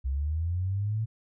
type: linear sweep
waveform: sine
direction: up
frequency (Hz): 64 to 112.9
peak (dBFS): -26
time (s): 0.04-1.06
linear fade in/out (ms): 20
effects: none